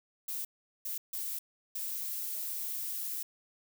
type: noise bursts at uneven times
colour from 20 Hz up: violet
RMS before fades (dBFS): -37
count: 4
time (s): 0.28-0.45 / 0.85-0.98 / 1.13-1.39 / 1.75-3.23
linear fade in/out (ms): 5
effects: none